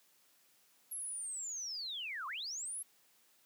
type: linear two-way sweep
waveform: sine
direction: down then up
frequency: 11390 to 1008 to 11390 Hz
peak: -39 dBFS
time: 0.91-2.83 s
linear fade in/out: 10 ms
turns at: 2.27 s
effects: white hiss -69 dBFS RMS until 3.45 s + high-pass 150 Hz 12 dB/octave